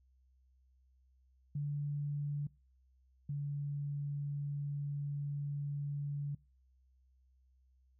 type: tone pair in turn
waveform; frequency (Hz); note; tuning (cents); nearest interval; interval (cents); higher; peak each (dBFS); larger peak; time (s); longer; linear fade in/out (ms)
sine; 144.9 / 143.48; D3 / D3; -23 / -40; unison; 17; first; -34 / -35; first; 1.55-2.47 / 3.29-6.35; second; 5
effects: noise-tail reverb RT60 0.4 s tail -26 dB re dry + added 64 Hz sine -66 dBFS peak until 7.99 s